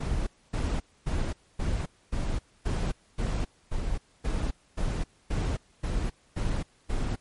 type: noise bursts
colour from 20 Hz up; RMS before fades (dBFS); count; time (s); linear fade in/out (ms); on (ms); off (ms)
brown; -28; 14; 0-7.16; 10; 270; 260
effects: pink hiss -63 dBFS RMS until 7.2 s + MP3 48 kbps